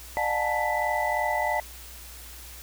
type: tone cluster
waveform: sine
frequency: 603 / 718 / 854 / 897 / 1986 Hz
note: D5 / F5 / G#5 / A5 / B6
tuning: +46 / +48 / +48 / +33 / +9 cents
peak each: -30 dBFS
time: 0.17-1.6 s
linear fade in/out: 0 ms
effects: added 60 Hz sine -45 dBFS peak until 2.62 s + white hiss -45 dBFS RMS until 2.62 s